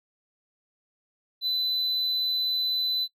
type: tone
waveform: triangle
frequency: 4008 Hz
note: B7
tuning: 25 cents sharp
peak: -23 dBFS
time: 1.41-3.08 s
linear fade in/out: 50 ms
effects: noise-tail reverb RT60 0.1 s tail -24 dB re dry